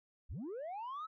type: linear sweep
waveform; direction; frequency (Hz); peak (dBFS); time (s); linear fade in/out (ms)
sine; up; 33.36 to 1318.5; -38; 0.29-1.07; 20
effects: tanh soft clip ceiling -39 dBFS